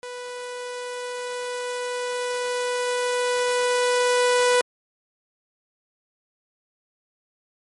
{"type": "tone with level ramp", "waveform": "sawtooth", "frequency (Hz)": 493.3, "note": "B4", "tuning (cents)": -2, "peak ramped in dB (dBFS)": [-29, -12], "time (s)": [0.03, 4.61], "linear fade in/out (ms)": 0, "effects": ["MP3 48 kbps"]}